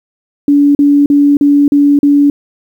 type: tone bursts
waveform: sine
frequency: 286.7 Hz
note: D4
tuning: 42 cents flat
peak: -4 dBFS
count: 6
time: 0.48-2.3 s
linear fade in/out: 2 ms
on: 270 ms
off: 40 ms
effects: 7-bit